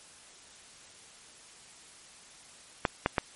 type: clicks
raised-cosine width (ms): 0.5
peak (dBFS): -9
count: 3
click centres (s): 2.852 / 3.061 / 3.182
effects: white hiss -53 dBFS RMS until 3.35 s + MP3 48 kbps